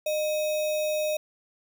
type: tone with sample-and-hold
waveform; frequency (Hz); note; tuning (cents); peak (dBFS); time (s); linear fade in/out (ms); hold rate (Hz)
sine; 612; D#5; -29; -24; 0.06-1.17; 5; 3150
effects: none